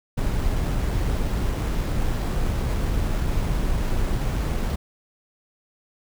brown noise with sample-and-hold, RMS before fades -23 dBFS, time 0.17-4.76 s, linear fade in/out 10 ms, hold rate 8820 Hz, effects none

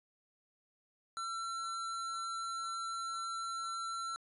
square tone, 1349 Hz, E6, 40 cents sharp, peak -38 dBFS, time 1.17-4.16 s, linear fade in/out 0 ms, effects resampled to 24000 Hz

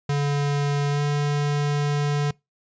square tone with pitch glide, 143.5 to 145.5 Hz, D3 to D3, -40 to -16 cents, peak -21 dBFS, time 0.09-2.31 s, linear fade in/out 5 ms, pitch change +24 cents, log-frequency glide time 0.9-1.01 s, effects noise-tail reverb RT60 0.2 s tail -24 dB re dry + resampled to 16000 Hz

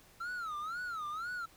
triangle tone with vibrato, 1326 Hz, E6, 10 cents sharp, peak -35 dBFS, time 0.2-1.46 s, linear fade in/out 10 ms, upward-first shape sine, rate 2 Hz, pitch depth 190 cents each way, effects pink hiss -61 dBFS RMS until 1.56 s

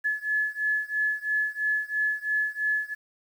sine beating tone pair, 1712 / 1715 Hz, A6 / A6, -48 / -45 cents, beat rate 3 Hz, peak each -27 / -28 dBFS, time 0.04-2.95 s, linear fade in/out 20 ms, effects 9-bit

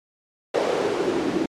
white noise with band-pass filter sweep, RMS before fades -23 dBFS, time 0.54-1.46 s, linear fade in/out 5 ms, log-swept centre 500 to 290 Hz, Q 3.3, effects low-pass 7000 Hz 12 dB/octave + MP3 96 kbps

